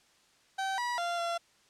30% pulse tone with pitch steps, 772 / 970 / 692 / 683 Hz, G5 / B5 / F5 / F5, -27 / -31 / -16 / -39 cents, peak -28 dBFS, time 0.58-1.38 s, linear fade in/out 10 ms, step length 200 ms, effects white hiss -65 dBFS RMS until 1.69 s + low-pass 7000 Hz 12 dB/octave

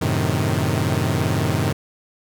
sawtooth chord, F# diminished seventh, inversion none, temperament equal, 92.5 / 110 / 130.81 / 155.56 Hz, F#2 / A2 / C3 / Eb3, 0 / 0 / 0 / 0 cents, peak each -20 dBFS, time 0.01-1.73 s, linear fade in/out 10 ms, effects none

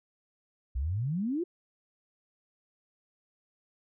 sine exponential sweep, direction up, 58.27 to 370 Hz, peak -28 dBFS, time 0.75-1.44 s, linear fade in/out 10 ms, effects none

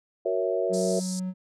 sine chord, F# dominant seventh, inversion none, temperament equal, 370 / 466.2 / 554.4 / 659.3 Hz, F#4 / A#4 / C#5 / E5, 0 / 0 / 0 / 0 cents, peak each -29 dBFS, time 0.25-1 s, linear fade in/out 10 ms
triangle tone, 185 Hz, F#3, in tune, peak -26 dBFS, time 0.69-1.34 s, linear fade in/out 50 ms
white band-pass noise, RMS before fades -38 dBFS, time 0.73-1.2 s, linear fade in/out 10 ms, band 4400 to 9400 Hz, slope 48 dB/octave
effects none

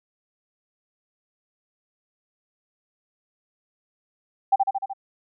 sine tone with echo, 784 Hz, G5, in tune, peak -13 dBFS, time 4.52-4.56 s, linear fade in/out 10 ms, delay 75 ms, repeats 5, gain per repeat -3 dB, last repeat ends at 4.935 s, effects none

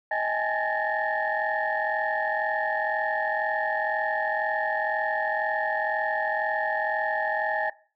sine tone cluster, 631 / 809 / 851 / 1717 / 1830 Hz, D#5 / G#5 / G#5 / A6 / A#6, +24 / -46 / +42 / -43 / -32 cents, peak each -30 dBFS, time 0.11-7.7 s, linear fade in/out 5 ms, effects noise-tail reverb RT60 0.4 s tail -19 dB re dry + tanh soft clip ceiling -15 dBFS

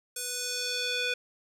square tone with band-pass filter sweep, 493.9 Hz, B4, in tune, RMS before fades -32 dBFS, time 0.16-1.14 s, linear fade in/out 5 ms, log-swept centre 9400 to 2700 Hz, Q 1.6, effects none

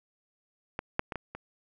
clicks, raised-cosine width 0.5 ms, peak -17 / -10 / -20 / -19 / -24 dBFS, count 5, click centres 0.791 / 0.994 / 1.122 / 1.157 / 1.35 s, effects none

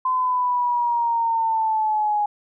sine linear sweep, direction down, 1028 to 828 Hz, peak -18 dBFS, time 0.05-2.26 s, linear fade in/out 5 ms, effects none

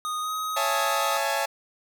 square tone with pitch glide, 1239 to 1261.4 Hz, D#6 to D#6, -8 to +23 cents, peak -28 dBFS, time 0.05-1.17 s, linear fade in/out 0 ms, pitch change +31 cents, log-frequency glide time 0.21-0.31 s
sawtooth chord, A major seventh, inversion first, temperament equal with one note detuned, 554.4 / 670 / 830.6 / 880 Hz, C#5 / E5 / G#5 / A5, 0 / +28 / 0 / 0 cents, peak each -26 dBFS, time 0.56-1.46 s, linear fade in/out 10 ms
effects none

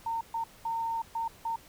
sine tone bursts at uneven times, 913 Hz, A#5, 36 cents flat, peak -29 dBFS, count 5, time 0.06-0.21 / 0.34-0.44 / 0.65-1.02 / 1.15-1.28 / 1.45-1.56 s, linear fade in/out 5 ms, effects pink hiss -55 dBFS RMS until 1.68 s

